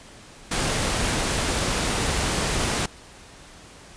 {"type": "noise", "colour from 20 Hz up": "pink", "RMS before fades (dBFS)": -24, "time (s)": [0.51, 2.86], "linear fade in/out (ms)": 5, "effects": ["pink hiss -46 dBFS RMS until 3.96 s", "resampled to 22050 Hz"]}